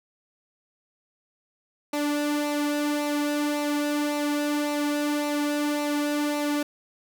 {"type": "tone with flanger", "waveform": "sawtooth", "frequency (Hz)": 293.7, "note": "D4", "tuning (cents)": 0, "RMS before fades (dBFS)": -26, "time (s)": [1.93, 6.63], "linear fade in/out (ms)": 5, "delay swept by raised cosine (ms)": [0.6, 2.5], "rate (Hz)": 1.8, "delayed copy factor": -0.55, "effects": []}